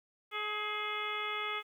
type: harmonic tone with a mistuned harmonic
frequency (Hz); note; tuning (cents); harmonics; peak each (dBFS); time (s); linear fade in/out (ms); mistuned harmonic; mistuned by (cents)
422.5; G#4; +30; 1 / 2 / 3 / 4 / 5 / 6 / 7 / 8; -44 / -46 / -38 / -48 / -39 / -44 / -47 / -43; 0.31-1.63; 50; 4; -36
effects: 11-bit